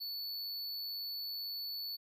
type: tone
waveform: square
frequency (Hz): 4451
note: C#8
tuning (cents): +6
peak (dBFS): -39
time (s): 0-1.97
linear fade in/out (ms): 20
effects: none